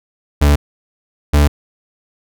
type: tone pair in turn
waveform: 40% pulse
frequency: 72.6 / 73.15 Hz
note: D2 / D2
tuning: -19 / -6 cents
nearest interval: unison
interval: 13 cents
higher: second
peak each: -7 dBFS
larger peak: neither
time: 0.41-0.56 / 1.33-1.48 s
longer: neither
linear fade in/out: 10 ms
effects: none